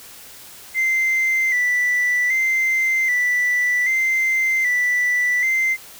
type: tone with vibrato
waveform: sine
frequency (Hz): 2026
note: B6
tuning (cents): +44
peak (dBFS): -14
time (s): 0.74-5.77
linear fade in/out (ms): 50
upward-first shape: square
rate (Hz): 0.64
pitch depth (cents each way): 46
effects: tanh soft clip ceiling -14 dBFS + white hiss -41 dBFS RMS until 5.99 s